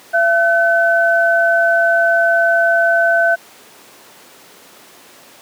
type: tone pair together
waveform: sine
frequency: 676.3 / 1517 Hz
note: E5 / F#6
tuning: +44 / +43 cents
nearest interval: octave + major second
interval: 1399 cents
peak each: -13 dBFS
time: 0.13-3.36 s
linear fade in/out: 20 ms
effects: pink hiss -42 dBFS RMS until 5.41 s + high-pass 300 Hz 12 dB/octave